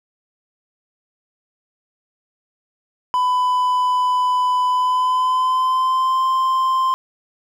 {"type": "tone with pitch glide", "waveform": "triangle", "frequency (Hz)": [1000, 1044.9], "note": ["B5", "C6"], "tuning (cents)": [21, -3], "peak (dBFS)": -13, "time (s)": [3.14, 6.94], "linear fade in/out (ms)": 0, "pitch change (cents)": 76, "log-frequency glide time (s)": [4.67, 6.25], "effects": []}